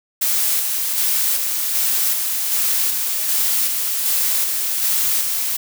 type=noise with tremolo; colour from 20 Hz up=blue; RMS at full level=-18 dBFS; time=0.21-5.57 s; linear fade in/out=10 ms; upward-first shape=square; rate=1.3 Hz; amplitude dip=30%; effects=none